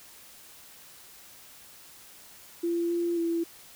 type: tone with pitch steps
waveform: sine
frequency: 340.8 / 343.5 / 335.4 Hz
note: F4 / F4 / E4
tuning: -42 / -29 / +30 cents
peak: -25 dBFS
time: 2.63-3.44 s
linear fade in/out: 10 ms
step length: 270 ms
effects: white hiss -51 dBFS RMS until 3.75 s